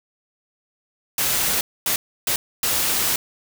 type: noise bursts at uneven times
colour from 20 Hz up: white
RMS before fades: -21 dBFS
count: 4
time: 1.18-1.61 / 1.86-1.96 / 2.27-2.36 / 2.63-3.16 s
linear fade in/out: 2 ms
effects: none